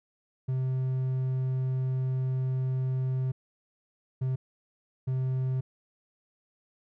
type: tone bursts at uneven times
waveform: triangle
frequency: 130 Hz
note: C3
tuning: 11 cents flat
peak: -24 dBFS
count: 3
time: 0.48-3.32 / 4.21-4.36 / 5.07-5.61 s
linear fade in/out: 10 ms
effects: none